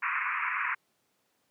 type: band-pass noise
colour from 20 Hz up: pink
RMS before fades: -31 dBFS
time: 0.02-0.75 s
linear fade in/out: 10 ms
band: 1000 to 2500 Hz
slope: 96 dB/octave
effects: pink hiss -73 dBFS RMS until 1.5 s + high-pass 200 Hz 12 dB/octave